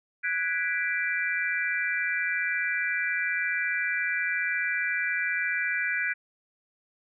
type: chord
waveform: sine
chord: G# half-diminished seventh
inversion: third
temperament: equal with one note detuned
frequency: 1480 / 1654.5 / 1975.5 / 2349 Hz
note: F#6 / G#6 / B6 / D7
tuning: 0 / -7 / 0 / 0 cents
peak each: -31 dBFS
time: 0.23-6.14 s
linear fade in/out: 20 ms
effects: none